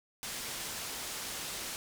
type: low-pass noise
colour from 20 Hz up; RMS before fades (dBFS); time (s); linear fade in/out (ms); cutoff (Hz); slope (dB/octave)
white; -40; 0.23-1.76; 0; 9500; 12
effects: none